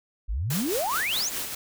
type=exponential sweep; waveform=sine; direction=up; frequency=43.65 to 7290 Hz; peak=-25 dBFS; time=0.28-1.3 s; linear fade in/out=20 ms
type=noise with tremolo; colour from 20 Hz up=white; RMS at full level=-30 dBFS; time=0.5-1.55 s; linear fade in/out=5 ms; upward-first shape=sine; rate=4.8 Hz; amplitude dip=50%
effects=none